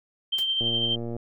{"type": "tone with tremolo", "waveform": "sine", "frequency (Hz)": 3136, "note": "G7", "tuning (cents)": 0, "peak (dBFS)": -21, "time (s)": [0.32, 0.96], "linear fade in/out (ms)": 10, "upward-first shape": "triangle", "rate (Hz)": 12, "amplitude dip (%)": 45}
{"type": "noise with exponential decay", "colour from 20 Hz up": "white", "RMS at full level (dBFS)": -33, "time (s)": [0.38, 0.48], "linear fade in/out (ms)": 5, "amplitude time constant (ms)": 21}
{"type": "click train", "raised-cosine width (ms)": 2, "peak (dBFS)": -21, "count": 66, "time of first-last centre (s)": [0.61, 1.166], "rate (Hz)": 117}
{"effects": []}